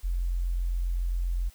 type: tone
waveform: sine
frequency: 43.75 Hz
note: F1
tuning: 4 cents sharp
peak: -25 dBFS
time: 0.03-1.5 s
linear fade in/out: 20 ms
effects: white hiss -57 dBFS RMS until 1.54 s